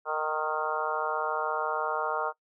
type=harmonic tone with a mistuned harmonic; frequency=154.5 Hz; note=D#3; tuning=12 cents flat; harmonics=3 / 4 / 5 / 6 / 7 / 8 / 9; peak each=-35 / -35 / -35 / -35 / -35 / -35 / -35 dBFS; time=0.05-2.33 s; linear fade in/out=50 ms; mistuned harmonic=8; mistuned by=+19 cents; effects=noise-tail reverb RT60 0.1 s tail -21 dB re dry